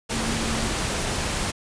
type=tone in noise; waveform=sine; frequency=225.7 Hz; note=A3; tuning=44 cents sharp; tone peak=-29 dBFS; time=0.12-0.68 s; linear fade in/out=20 ms; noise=pink; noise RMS=-26 dBFS; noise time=0.09-1.52 s; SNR=-6 dB; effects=resampled to 22050 Hz